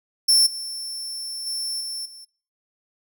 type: tone with level steps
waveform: sawtooth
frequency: 5380 Hz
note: E8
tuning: 34 cents sharp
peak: -11 / -27 / -23 / -26 / -38 dBFS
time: 0.28-2.25 s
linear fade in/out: 10 ms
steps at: 0.46 / 1.46 / 1.8 / 2.05 s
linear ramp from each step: 10 ms
effects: noise-tail reverb RT60 0.4 s tail -21 dB re dry